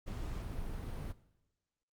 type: noise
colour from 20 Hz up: brown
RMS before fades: -40 dBFS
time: 0.06-1.13 s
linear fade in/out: 20 ms
effects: noise-tail reverb RT60 1.0 s tail -18 dB re dry + Opus 48 kbps